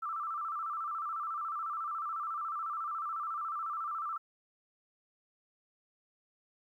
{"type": "tone with vibrato", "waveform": "sine", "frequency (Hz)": 1251, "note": "D#6", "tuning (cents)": 9, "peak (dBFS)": -34, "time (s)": [0.02, 4.18], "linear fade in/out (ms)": 10, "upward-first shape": "square", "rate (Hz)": 14, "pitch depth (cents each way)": 96, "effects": ["12-bit"]}